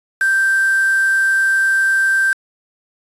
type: tone with quantisation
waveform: sine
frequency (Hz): 1568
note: G6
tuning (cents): 0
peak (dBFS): -12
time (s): 0.21-2.33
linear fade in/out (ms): 2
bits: 4
effects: resampled to 24000 Hz